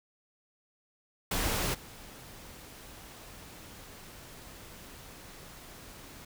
pink noise with level steps, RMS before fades -31 / -49 dBFS, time 1.31-6.25 s, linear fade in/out 5 ms, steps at 1.73 s, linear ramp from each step 20 ms, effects none

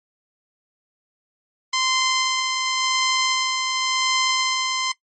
10% pulse tone with tremolo, 1039 Hz, C6, 12 cents flat, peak -9 dBFS, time 1.73-4.92 s, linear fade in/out 5 ms, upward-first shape sine, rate 0.91 Hz, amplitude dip 35%, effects noise-tail reverb RT60 0.1 s tail -20 dB re dry + MP3 32 kbps

